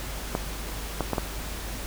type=clicks; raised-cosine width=1 ms; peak=-11 dBFS; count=4; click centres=0.351 / 1.007 / 1.133 / 1.182 s; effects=added 50 Hz sine -35 dBFS peak until 1.86 s + pink hiss -37 dBFS RMS until 1.86 s